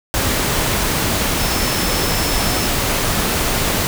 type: tone in noise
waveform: sine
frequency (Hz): 5290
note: E8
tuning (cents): +5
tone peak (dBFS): -27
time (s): 1.4-2.67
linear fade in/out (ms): 0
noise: pink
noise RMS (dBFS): -18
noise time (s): 0.14-3.87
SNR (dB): -12
effects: none